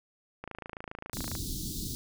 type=click train; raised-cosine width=0.5 ms; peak=-24 dBFS; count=26; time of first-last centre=0.44-1.352 s; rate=27.4 Hz
type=band-stop noise; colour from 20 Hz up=pink; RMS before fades=-36 dBFS; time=1.13-1.95 s; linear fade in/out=0 ms; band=350 to 3700 Hz; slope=48 dB/octave
effects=none